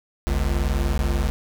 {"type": "tone pair together", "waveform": "square", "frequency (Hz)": [49, 69.3], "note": ["G1", "C#2"], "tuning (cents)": [0, 0], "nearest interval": "tritone", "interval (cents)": 600, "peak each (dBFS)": -23, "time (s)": [0.27, 1.3], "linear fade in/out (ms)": 0, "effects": ["8-bit"]}